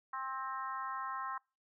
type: harmonic tone with a mistuned harmonic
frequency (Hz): 264.5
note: C4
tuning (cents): +19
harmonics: 3 / 4 / 5 / 6 / 7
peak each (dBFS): -47 / -39 / -43 / -50 / -50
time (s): 0.13-1.38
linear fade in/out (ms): 5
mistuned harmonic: 5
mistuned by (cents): -19
effects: noise-tail reverb RT60 0.3 s tail -26 dB re dry